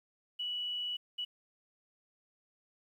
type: tone bursts at uneven times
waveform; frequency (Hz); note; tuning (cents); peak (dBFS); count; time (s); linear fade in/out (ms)
sine; 2945; F#7; -9; -34; 2; 0.39-0.97 / 1.18-1.25; 10
effects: 11-bit